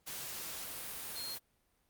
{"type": "tone in noise", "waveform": "sine", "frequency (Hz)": 4224, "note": "C8", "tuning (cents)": 16, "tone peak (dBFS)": -41, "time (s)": [1.15, 1.36], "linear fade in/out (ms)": 20, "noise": "white", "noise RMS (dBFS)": -43, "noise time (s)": [0.06, 1.39], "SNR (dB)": -1, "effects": ["pink hiss -75 dBFS RMS until 1.89 s", "Opus 48 kbps"]}